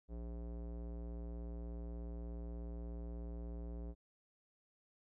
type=tone with low-pass filter; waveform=square; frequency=58.3 Hz; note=A#1; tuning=1 cent sharp; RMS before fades=-45 dBFS; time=0.08-3.95 s; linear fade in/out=50 ms; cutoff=520 Hz; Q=1.3; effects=none